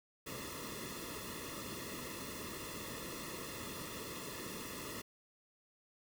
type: noise with comb filter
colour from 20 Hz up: pink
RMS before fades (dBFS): -45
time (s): 0.26-5.02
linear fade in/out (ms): 10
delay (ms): 1.3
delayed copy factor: -1
effects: none